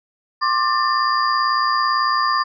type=tone cluster; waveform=sine; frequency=1060 / 1178 / 1783 / 4815 Hz; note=C6 / D6 / A6 / D8; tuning=+22 / +5 / +22 / +42 cents; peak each=-20 / -19 / -24 / -25 dBFS; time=0.41-2.44 s; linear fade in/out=20 ms; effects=none